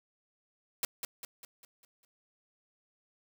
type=noise with echo; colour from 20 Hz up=white; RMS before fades=-31 dBFS; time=0.83-0.85 s; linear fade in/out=2 ms; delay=200 ms; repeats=6; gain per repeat=-6 dB; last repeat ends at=2.05 s; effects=none